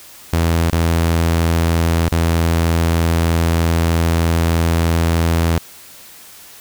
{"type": "tone with dropouts", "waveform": "sawtooth", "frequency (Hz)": 83.2, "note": "E2", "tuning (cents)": 17, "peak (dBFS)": -9, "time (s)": [0.33, 5.58], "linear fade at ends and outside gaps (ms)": 0, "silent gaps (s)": [[0.699, 0.727], [2.085, 2.12]], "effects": ["white hiss -40 dBFS RMS until 6.6 s"]}